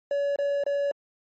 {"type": "tone bursts", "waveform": "triangle", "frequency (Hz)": 567, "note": "C#5", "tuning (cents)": 39, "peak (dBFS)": -21, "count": 3, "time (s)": [0.11, 0.914], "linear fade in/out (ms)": 2, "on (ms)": 250, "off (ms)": 27, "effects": ["MP3 32 kbps"]}